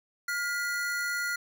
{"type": "tone pair together", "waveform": "square", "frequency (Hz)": [1419.1, 1975.5], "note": ["F6", "B6"], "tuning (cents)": [27, 0], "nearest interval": "tritone", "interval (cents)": 573, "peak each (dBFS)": [-31, -35], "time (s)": [0.28, 1.36], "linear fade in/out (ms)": 5, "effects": []}